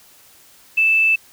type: tone with quantisation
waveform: sine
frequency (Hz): 2638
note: E7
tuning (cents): +1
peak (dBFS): -12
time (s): 0.77-1.16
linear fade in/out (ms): 10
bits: 7
effects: white hiss -49 dBFS RMS until 1.32 s